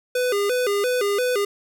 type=tone with vibrato; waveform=square; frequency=449.7 Hz; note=A4; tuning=38 cents sharp; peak=-20 dBFS; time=0.15-1.45 s; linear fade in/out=5 ms; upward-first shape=square; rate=2.9 Hz; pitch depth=180 cents each way; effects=none